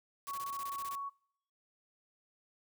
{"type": "tone", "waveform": "sine", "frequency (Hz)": 1115, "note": "C#6", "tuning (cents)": 10, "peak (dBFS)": -37, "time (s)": [0.27, 1.1], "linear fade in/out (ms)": 20}
{"type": "noise bursts", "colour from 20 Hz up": "white", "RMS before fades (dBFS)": -48, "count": 11, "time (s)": [0.27, 0.952], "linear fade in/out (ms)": 0, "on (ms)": 42, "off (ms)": 22}
{"effects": ["noise-tail reverb RT60 0.7 s tail -25 dB re dry"]}